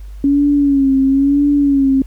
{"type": "tone with vibrato", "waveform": "sine", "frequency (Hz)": 277.8, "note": "C#4", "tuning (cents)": 4, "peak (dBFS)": -9, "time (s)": [0.24, 2.02], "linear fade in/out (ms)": 2, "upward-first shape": "sine", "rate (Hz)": 1, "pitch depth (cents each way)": 64, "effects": ["added 50 Hz sine -28 dBFS peak until 2.06 s", "pink hiss -52 dBFS RMS until 2.06 s"]}